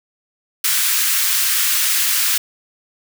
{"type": "high-pass noise", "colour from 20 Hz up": "white", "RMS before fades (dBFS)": -17, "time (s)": [0.64, 2.38], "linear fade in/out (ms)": 5, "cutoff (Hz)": 1300, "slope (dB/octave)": 24, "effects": []}